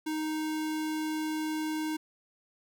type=tone; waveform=square; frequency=311.1 Hz; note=D#4; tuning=in tune; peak=-31 dBFS; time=0.06-1.97 s; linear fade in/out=10 ms; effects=none